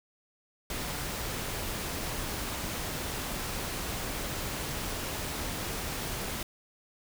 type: noise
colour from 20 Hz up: pink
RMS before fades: -35 dBFS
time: 0.7-6.43 s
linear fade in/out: 2 ms
effects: none